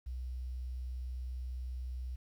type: tone with quantisation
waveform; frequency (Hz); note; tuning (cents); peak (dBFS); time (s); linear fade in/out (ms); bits
sine; 62.7; B1; +27; -37; 0.06-2.16; 10; 11
effects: none